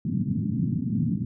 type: band-pass noise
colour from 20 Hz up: white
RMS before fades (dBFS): -26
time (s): 0.05-1.25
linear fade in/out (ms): 5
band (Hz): 100 to 250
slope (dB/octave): 48
effects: none